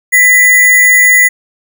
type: tone with sample-and-hold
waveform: sine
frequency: 1985 Hz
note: B6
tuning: 8 cents sharp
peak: -3 dBFS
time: 0.12-1.29 s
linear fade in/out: 20 ms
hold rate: 8820 Hz
effects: none